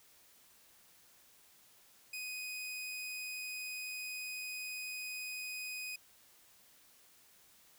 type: tone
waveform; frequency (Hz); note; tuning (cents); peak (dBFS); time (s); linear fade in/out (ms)
sawtooth; 2498; D#7; +6; -37; 2.13-5.96; 5
effects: white hiss -64 dBFS RMS until 7.78 s